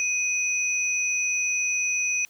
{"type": "tone pair together", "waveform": "sine", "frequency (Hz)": [2500, 5946], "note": ["D#7", "F#8"], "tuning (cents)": [8, 8], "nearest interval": "octave + minor third", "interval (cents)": 1500, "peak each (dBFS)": [-24, -27], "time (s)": [0, 2.25], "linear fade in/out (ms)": 0, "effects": ["white hiss -58 dBFS RMS until 2.29 s"]}